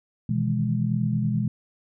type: chord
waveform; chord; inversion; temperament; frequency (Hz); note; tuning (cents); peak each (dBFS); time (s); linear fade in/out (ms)
sine; E major seventh; second; equal; 123.47 / 155.56 / 164.81 / 207.7; B2 / D#3 / E3 / G#3; 0 / 0 / 0 / 0; -25 / -31 / -28 / -26; 0.29-1.48; 5
effects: none